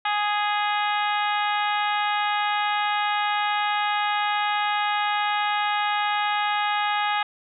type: harmonic tone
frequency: 415.3 Hz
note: G#4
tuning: in tune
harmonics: 2 / 3 / 4 / 5 / 6 / 7 / 8 / 9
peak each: -24 / -28 / -30 / -32 / -34 / -35 / -36 / -37 dBFS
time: 0.05-7.23 s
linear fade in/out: 5 ms
effects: none